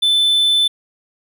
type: tone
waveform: triangle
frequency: 3520 Hz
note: A7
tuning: in tune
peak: -10 dBFS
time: 0.02-0.68 s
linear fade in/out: 10 ms
effects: none